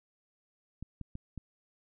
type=clicks; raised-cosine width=5 ms; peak=-28 dBFS; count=4; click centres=0.826 / 1.013 / 1.154 / 1.377 s; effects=none